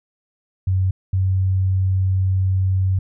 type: tone pair in turn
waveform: sine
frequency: 93.9 / 94.44 Hz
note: F#2 / F#2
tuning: +26 / +36 cents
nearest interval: unison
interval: 10 cents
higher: second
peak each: -15 dBFS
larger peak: neither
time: 0.67-0.91 / 1.13-2.99 s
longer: second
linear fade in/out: 5 ms
effects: none